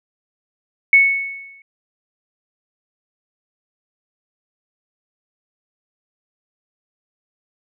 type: tone with exponential decay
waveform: sine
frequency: 2210 Hz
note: C#7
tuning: 6 cents flat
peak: -5 dBFS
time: 0.93-1.62 s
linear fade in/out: 2 ms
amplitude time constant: 150 ms
effects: none